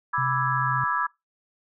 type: chord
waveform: sine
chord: E dominant seventh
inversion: second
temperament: equal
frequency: 987.8 / 1174.7 / 1318.5 / 1661.2 Hz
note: B5 / D6 / E6 / G#6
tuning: 0 / 0 / 0 / 0 cents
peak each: -28 / -28 / -28 / -28 dBFS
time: 0.13-1.07 s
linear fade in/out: 10 ms
type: tone with vibrato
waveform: sine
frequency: 130 Hz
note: C3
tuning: 11 cents flat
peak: -28 dBFS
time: 0.18-0.84 s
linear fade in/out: 2 ms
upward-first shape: triangle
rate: 16 Hz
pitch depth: 11 cents each way
effects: noise-tail reverb RT60 0.2 s tail -23 dB re dry